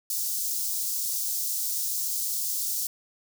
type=high-pass noise; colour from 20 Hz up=white; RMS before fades=-29 dBFS; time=0.1-2.87 s; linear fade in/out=2 ms; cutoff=5000 Hz; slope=24 dB/octave; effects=none